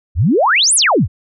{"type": "exponential two-way sweep", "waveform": "sine", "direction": "up then down", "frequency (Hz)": [65.4, 11240, 65.4], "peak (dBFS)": -9, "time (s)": [0.15, 1.08], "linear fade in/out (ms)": 50, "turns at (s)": 0.75, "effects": []}